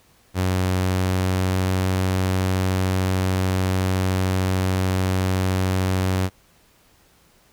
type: tone with pitch glide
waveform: sawtooth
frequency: 92.5 to 93.57 Hz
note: F#2 to F#2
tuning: 0 to +20 cents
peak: -15 dBFS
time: 0.34-6.3 s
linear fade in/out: 50 ms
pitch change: +20 cents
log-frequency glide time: 0.7-1.87 s
effects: pink hiss -57 dBFS RMS until 7.52 s